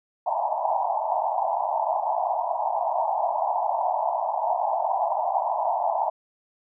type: band-pass noise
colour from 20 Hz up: pink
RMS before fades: -25 dBFS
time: 0.26-6.1 s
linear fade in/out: 10 ms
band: 640 to 970 Hz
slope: 96 dB/octave
effects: none